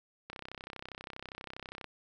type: click train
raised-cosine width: 0.3 ms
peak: -26 dBFS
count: 51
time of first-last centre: 0.3-1.843 s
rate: 32.4 Hz
effects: none